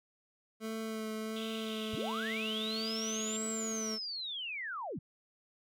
25% pulse tone with vibrato, 220 Hz, A3, in tune, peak -33 dBFS, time 0.6-3.99 s, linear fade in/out 50 ms, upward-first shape sine, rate 1.4 Hz, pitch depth 16 cents each way
pink band-pass noise, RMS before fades -46 dBFS, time 1.36-3.37 s, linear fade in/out 5 ms, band 2700 to 3800 Hz, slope 96 dB/octave
sine linear two-way sweep, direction up then down, 51.4 to 7870 to 106.2 Hz, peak -37 dBFS, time 1.93-4.99 s, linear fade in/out 5 ms, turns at 3.46 s
effects none

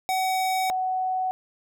square / sine tone pair in turn, 753 / 746.5 Hz, F#5 / F#5, +30 / +15 cents, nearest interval unison, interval 15 cents, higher first, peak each -23 dBFS, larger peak neither, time 0.09-0.7 / 0.7-1.31 s, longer neither, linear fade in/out 0 ms, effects none

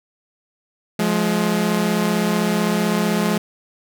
sawtooth tone pair together, 175.2 / 210.9 Hz, F3 / G#3, +6 / +27 cents, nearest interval minor third, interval 321 cents, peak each -17 / -15 dBFS, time 0.99-3.38 s, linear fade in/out 5 ms, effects none

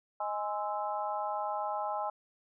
harmonic tone with a mistuned harmonic, 207.7 Hz, G#3, in tune, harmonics 3 / 4 / 5 / 6, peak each -38 / -34 / -39 / -41 dBFS, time 0.2-2.1 s, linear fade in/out 5 ms, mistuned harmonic 6, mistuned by +92 cents, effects none

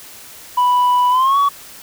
sine tone with pitch glide, 987.8 to 1128.1 Hz, B5 to C#6, 0 to +30 cents, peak -8 dBFS, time 0.57-1.49 s, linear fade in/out 10 ms, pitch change +230 cents, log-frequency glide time 1.1-1.38 s, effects tanh soft clip ceiling -10 dBFS + white hiss -38 dBFS RMS until 1.82 s

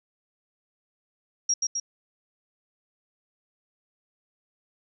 sine tone with echo, 5640 Hz, F8, 16 cents sharp, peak -20 dBFS, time 1.49-1.54 s, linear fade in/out 5 ms, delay 130 ms, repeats 2, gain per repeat -3 dB, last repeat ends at 1.8 s, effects none

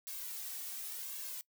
blue noise with flanger, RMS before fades -43 dBFS, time 0.07-1.41 s, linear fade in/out 0 ms, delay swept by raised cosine 1.8 to 2.72 ms, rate 0.9 Hz, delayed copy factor +0.75, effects noise-tail reverb RT60 0.1 s tail -22 dB re dry

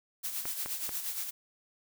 blue noise with tremolo, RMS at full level -34 dBFS, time 0.23-1.31 s, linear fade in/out 20 ms, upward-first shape sine, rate 8.5 Hz, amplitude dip 55%
clicks, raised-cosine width 0.5 ms, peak -24 dBFS, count 3, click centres 0.455 / 0.66 / 0.892 s
effects none

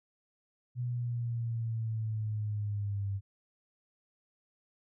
sine linear sweep, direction down, 123.47 to 98 Hz, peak -31 dBFS, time 0.75-3.21 s, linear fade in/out 50 ms, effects none

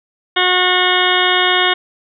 harmonic tone, 363.9 Hz, F#4, 29 cents flat, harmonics 1 / 2 / 3 / 4 / 5 / 6 / 8 / 9 / 10, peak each -20 / -20 / -20 / -20 / -20 / -20 / -20 / -20 / -20 dBFS, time 0.36-1.74 s, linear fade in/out 10 ms, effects none

